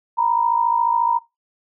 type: tone pair together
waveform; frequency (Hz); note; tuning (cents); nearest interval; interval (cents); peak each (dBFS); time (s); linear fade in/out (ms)
sine; 933.6 / 987.8; A#5 / B5; +2 / 0; minor second; 98; -17 / -21; 0.17-1.19; 20
effects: noise-tail reverb RT60 0.2 s tail -18 dB re dry